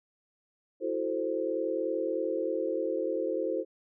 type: chord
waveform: sine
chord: F# half-diminished seventh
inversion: third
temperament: equal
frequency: 329.6 / 370 / 440 / 523.3 Hz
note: E4 / F#4 / A4 / C5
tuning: 0 / 0 / 0 / 0 cents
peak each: -34 / -35 / -34 / -32 dBFS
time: 0.8-3.65 s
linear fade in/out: 50 ms
effects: none